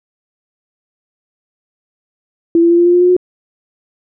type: tone with pitch steps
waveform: sine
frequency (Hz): 335.5 / 339.2 / 342.9 / 346.7 / 350.6 / 354.4 / 358.3 / 362.3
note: E4 / E4 / F4 / F4 / F4 / F4 / F4 / F#4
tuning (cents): +31 / +50 / -32 / -13 / +7 / +25 / +44 / -36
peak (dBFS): -6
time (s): 2.55-3.166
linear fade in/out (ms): 2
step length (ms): 77
effects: none